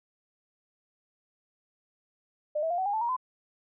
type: tone with pitch steps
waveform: sine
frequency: 602 / 648.9 / 699.6 / 754.1 / 812.9 / 876.3 / 944.6 / 1018.3 Hz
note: D5 / E5 / F5 / F#5 / G#5 / A5 / A#5 / C6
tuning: +43 / -27 / +3 / +33 / -37 / -7 / +23 / -47 cents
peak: -26 dBFS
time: 2.55-3.166 s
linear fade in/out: 10 ms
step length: 77 ms
effects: none